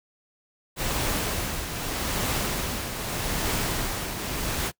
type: noise with tremolo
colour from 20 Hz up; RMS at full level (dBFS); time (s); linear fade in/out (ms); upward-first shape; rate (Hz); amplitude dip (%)
pink; -26; 0.76-4.72; 50; triangle; 0.81; 55
effects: noise-tail reverb RT60 0.1 s tail -23 dB re dry